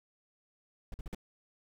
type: noise bursts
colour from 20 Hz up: brown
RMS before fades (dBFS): -39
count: 4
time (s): 0.92-1.148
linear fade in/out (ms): 2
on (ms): 21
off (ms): 48
effects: none